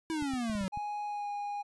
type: exponential sweep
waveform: square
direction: down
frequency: 329.6 to 185 Hz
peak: -32 dBFS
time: 0.1-0.68 s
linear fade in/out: 0 ms
type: clicks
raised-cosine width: 5 ms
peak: -31 dBFS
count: 7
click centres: 0.224 / 0.337 / 0.498 / 0.552 / 0.611 / 0.641 / 0.774 s
type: tone with pitch glide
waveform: triangle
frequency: 831 to 819.1 Hz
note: G#5 to G#5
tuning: +1 to -24 cents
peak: -32 dBFS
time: 0.72-1.63 s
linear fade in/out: 20 ms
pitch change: -25 cents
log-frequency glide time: 1.06-1.29 s
effects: resampled to 24000 Hz